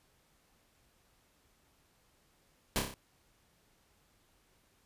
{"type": "noise with echo", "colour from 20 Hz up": "pink", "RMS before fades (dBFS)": -30, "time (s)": [2.76, 2.79], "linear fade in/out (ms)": 0, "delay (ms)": 30, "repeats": 5, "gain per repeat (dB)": -4, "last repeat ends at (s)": 2.94, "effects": ["pink hiss -70 dBFS RMS until 4.85 s", "resampled to 32000 Hz"]}